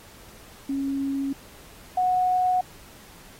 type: tone pair in turn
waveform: sine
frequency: 274.7 / 733.4 Hz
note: C#4 / F#5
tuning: -16 / -15 cents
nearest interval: octave + perfect fourth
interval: 1701 cents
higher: second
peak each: -24 / -19 dBFS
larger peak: second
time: 0.69-1.33 / 1.97-2.61 s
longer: neither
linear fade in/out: 5 ms
effects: pink hiss -49 dBFS RMS until 3.39 s + AAC 48 kbps